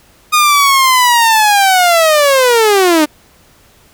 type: linear sweep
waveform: sawtooth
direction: down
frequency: 1235 to 293.7 Hz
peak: -3 dBFS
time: 0.32-3.06 s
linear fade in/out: 20 ms
effects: pink hiss -47 dBFS RMS until 3.93 s